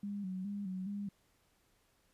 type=tone with vibrato; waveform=sine; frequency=194.3 Hz; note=G3; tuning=15 cents flat; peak=-37 dBFS; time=0.03-1.09 s; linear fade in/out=5 ms; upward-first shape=square; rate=2.4 Hz; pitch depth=73 cents each way; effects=pink hiss -73 dBFS RMS until 2.13 s + resampled to 32000 Hz